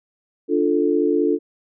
sine chord, D minor, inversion none, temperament equal, 293.7 / 349.2 / 440 Hz, D4 / F4 / A4, 0 / 0 / 0 cents, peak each -20 dBFS, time 0.48-1.39 s, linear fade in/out 50 ms, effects none

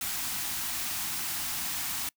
white band-stop noise, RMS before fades -33 dBFS, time 0.01-2.09 s, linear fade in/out 2 ms, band 340 to 680 Hz, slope 48 dB/octave, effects noise-tail reverb RT60 0.1 s tail -25 dB re dry

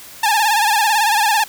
sawtooth tone with vibrato, 861 Hz, A5, 38 cents flat, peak -9 dBFS, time 0.23-1.44 s, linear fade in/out 5 ms, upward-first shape sine, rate 18 Hz, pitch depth 100 cents each way, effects white hiss -38 dBFS RMS until 1.48 s

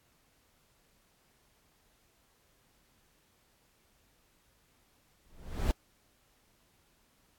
brown noise with exponential growth, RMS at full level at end -24 dBFS, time 5.25-5.71 s, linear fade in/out 0 ms, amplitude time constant 99 ms, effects pink hiss -69 dBFS RMS until 7.38 s + AAC 64 kbps

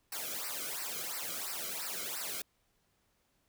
white noise with flanger, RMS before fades -39 dBFS, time 0.12-2.42 s, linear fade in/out 5 ms, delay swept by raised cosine 0.29 to 1.14 ms, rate 2.9 Hz, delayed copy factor -0.95, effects pink hiss -75 dBFS RMS until 3.48 s

